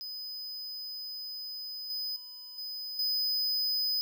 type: tone with level steps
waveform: square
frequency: 5010 Hz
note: D#8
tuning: 11 cents sharp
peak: -38 / -33 / -44 / -37 / -28 dBFS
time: 0.01-4.01 s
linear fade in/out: 0 ms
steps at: 1.9 / 2.16 / 2.58 / 2.99 s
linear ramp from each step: 2 ms
effects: 10-bit